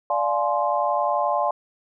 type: chord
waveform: sine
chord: D half-diminished seventh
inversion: none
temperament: equal with one note detuned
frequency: 587.3 / 698.5 / 846.6 / 1046.5 Hz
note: D5 / F5 / Ab5 / C6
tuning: 0 / 0 / +33 / 0 cents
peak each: -25 dBFS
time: 0.1-1.51 s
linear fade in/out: 2 ms
effects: none